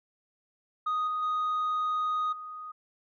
sine tone with level steps, 1244.5 Hz, D#6, in tune, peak -24 / -27 / -24 / -38 dBFS, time 0.86-2.72 s, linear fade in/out 10 ms, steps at 1.07 / 1.22 / 2.32 s, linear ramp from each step 10 ms, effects tanh soft clip ceiling -25 dBFS

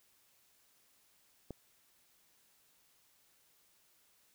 click, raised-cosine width 2 ms, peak -29 dBFS, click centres 1.507 s, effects white hiss -70 dBFS RMS until 4.34 s

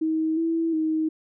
sine tone with pitch steps, 317.5 / 328.9 / 315.3 Hz, D#4 / E4 / D#4, +35 / -4 / +23 cents, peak -21 dBFS, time 0.01-1.09 s, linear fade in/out 10 ms, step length 360 ms, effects none

